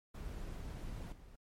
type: noise with level steps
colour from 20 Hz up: brown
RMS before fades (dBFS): -44 / -55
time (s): 0.14-1.36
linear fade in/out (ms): 10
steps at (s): 1.12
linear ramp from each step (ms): 5
effects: MP3 64 kbps